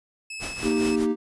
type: tone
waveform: sawtooth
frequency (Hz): 2600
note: E7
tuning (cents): -24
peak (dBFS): -30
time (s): 0.3-0.96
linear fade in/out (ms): 5
type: noise with tremolo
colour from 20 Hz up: pink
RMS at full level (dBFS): -32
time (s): 0.39-1.07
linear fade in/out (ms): 50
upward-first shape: triangle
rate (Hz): 4.8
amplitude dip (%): 80
type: chord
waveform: triangle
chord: Eb major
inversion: second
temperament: equal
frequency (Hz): 233.1 / 311.1 / 392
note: Bb3 / Eb4 / G4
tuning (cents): 0 / 0 / 0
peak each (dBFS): -23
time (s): 0.62-1.16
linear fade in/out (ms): 50
effects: resampled to 24000 Hz